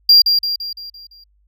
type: tone with echo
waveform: triangle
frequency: 4767 Hz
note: D8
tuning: 25 cents sharp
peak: -4 dBFS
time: 0.09-0.22 s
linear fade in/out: 5 ms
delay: 170 ms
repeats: 6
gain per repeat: -6 dB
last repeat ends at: 1.24 s
effects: added 50 Hz sine -55 dBFS peak until 1.47 s